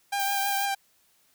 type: tone with vibrato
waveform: sawtooth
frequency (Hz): 795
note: G5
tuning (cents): +24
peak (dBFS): -22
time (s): 0.12-0.75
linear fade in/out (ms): 10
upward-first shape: triangle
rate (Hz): 6.2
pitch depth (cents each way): 23
type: noise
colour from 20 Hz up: violet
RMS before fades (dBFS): -33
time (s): 0.19-0.66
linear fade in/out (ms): 10
effects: white hiss -65 dBFS RMS until 1.34 s